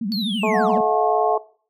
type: tone with vibrato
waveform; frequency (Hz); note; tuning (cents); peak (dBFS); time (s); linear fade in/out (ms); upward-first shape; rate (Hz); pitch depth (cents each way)
sine; 210; G#3; +19; -22; 0.01-0.81; 5; sine; 12; 190
type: linear sweep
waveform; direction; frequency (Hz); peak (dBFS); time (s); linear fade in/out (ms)
triangle; down; 4500 to 506; -24; 0.12-0.78; 0
type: harmonic tone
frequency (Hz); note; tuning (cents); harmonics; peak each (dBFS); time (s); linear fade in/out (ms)
216.4; A3; -29; 2 / 3 / 4 / 5; -22 / -24 / -25 / -26; 0.43-1.38; 5
type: tone with pitch glide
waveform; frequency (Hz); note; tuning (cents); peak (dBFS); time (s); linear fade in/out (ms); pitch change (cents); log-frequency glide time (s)
sine; 723 to 713; F#5 to F5; -40 to +36; -20; 0.53-1.37; 20; -24; 0.77-1.14
effects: noise-tail reverb RT60 0.5 s tail -20 dB re dry